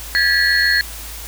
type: tone cluster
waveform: sine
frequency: 1634 / 1721 / 1941 / 4310 Hz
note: G#6 / A6 / B6 / C#8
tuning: -29 / -39 / -31 / -49 cents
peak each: -18 dBFS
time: 0.15-0.81 s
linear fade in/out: 0 ms
effects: added 55 Hz sine -33 dBFS peak until 1.27 s + white hiss -33 dBFS RMS until 1.27 s